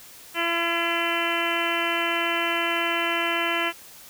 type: harmonic tone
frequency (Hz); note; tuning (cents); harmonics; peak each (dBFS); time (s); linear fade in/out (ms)
338.4; E4; +45; 1 / 2 / 3 / 4 / 5 / 6 / 7 / 8 / 9; -31 / -31 / -31 / -31 / -31 / -31 / -31 / -31 / -31; 0.34-3.73; 50
effects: white hiss -46 dBFS RMS until 4.09 s